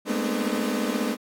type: tone cluster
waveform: 30% pulse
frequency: 206.7 / 221 / 239.8 / 256.3 / 302.2 Hz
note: G#3 / A3 / A#3 / C4 / D4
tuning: -8 / +8 / +49 / -36 / +50 cents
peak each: -28 dBFS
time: 0.05-1.17 s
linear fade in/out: 50 ms
effects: AAC 64 kbps